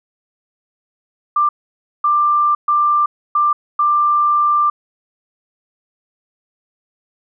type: tone bursts at uneven times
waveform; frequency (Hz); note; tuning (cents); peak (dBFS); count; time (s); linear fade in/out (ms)
sine; 1185; D6; +15; -11; 5; 1.36-1.49 / 2.04-2.55 / 2.68-3.06 / 3.35-3.53 / 3.79-4.7; 5
effects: none

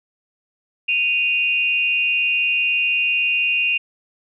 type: tone pair together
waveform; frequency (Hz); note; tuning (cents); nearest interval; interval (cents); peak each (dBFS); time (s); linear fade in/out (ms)
sine; 2489 / 2777; D#7 / F7; 0 / -10; major second; 190; -19; 0.88-3.78; 10
effects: none

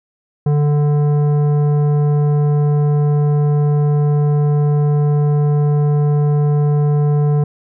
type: tone with tanh clipping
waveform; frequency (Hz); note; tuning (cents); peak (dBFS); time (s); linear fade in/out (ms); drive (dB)
sine; 147; D3; +2; -13; 0.46-7.44; 5; 12
effects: none

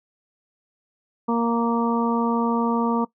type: harmonic tone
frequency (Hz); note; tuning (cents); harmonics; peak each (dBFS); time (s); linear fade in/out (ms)
233.1; A#3; 0; 1 / 2 / 3 / 4 / 5; -21 / -26 / -33 / -26 / -29; 1.28-3.05; 10
effects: noise-tail reverb RT60 0.1 s tail -20 dB re dry

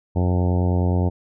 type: harmonic tone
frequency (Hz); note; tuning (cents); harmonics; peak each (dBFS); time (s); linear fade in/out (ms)
89.7; F2; +47; 1 / 2 / 3 / 4 / 5 / 6 / 7 / 8 / 9 / 10; -18 / -24 / -28 / -30 / -32 / -34 / -35 / -36 / -37 / -38; 0.15-1.1; 20
effects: none

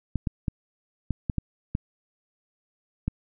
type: clicks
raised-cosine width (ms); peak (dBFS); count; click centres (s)
5; -13; 8; 0.157 / 0.272 / 0.482 / 1.107 / 1.298 / 1.383 / 1.751 / 3.08
effects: none

